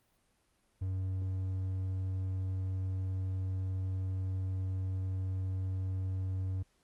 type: tone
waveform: triangle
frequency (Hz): 94.1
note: F#2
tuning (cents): +30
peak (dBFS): -30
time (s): 0.81-6.63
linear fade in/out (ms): 10
effects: pink hiss -73 dBFS RMS until 6.83 s + Opus 32 kbps